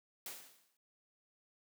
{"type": "noise with exponential decay", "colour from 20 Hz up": "white", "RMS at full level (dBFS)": -43, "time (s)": [0.26, 0.77], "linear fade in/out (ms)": 2, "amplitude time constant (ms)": 110, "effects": ["high-pass 200 Hz 12 dB/octave"]}